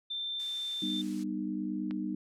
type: tone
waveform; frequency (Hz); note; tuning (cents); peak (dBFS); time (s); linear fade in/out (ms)
sine; 3568; A7; +23; -33; 0.1-1.02; 10
type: noise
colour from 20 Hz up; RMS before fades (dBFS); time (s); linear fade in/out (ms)
blue; -45; 0.39-1.24; 10
type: chord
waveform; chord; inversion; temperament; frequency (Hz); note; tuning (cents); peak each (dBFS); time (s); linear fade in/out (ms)
sine; G augmented; none; just; 196 / 245 / 306.2; G3 / B3 / D#4; 0 / -14 / -28; -36 / -38 / -35; 0.82-2.15; 5
type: click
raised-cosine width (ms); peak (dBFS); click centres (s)
0.3; -29; 1.91
effects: low-pass 7000 Hz 12 dB/octave